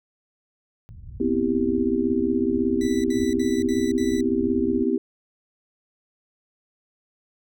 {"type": "low-pass noise", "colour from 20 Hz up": "white", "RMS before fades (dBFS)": -39, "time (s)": [0.89, 4.83], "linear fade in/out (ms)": 0, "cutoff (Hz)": 110, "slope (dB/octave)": 24}
{"type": "chord", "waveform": "sine", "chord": "C major seventh", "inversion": "third", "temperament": "just", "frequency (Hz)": [245.3, 261.6, 327, 392.4], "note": ["B3", "C4", "E4", "G4"], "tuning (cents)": [-12, 0, -14, 2], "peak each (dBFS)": -25, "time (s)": [1.2, 4.98], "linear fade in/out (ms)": 5}
{"type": "tone bursts", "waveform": "15% pulse", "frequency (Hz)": 1974, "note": "B6", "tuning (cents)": -1, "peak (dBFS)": -30, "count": 5, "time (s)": [2.81, 4.208], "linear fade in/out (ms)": 2, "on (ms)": 230, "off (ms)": 62}
{"effects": []}